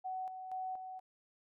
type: tone with tremolo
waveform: sine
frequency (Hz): 749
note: F#5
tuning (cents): +21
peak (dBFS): -37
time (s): 0.04-1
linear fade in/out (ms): 20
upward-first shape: square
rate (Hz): 2.1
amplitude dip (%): 50
effects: none